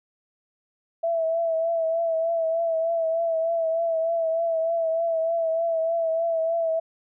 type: tone with vibrato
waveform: sine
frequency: 659.3 Hz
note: E5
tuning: in tune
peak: -21 dBFS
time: 1.03-6.8 s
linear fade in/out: 10 ms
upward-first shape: triangle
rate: 3.3 Hz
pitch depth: 45 cents each way
effects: none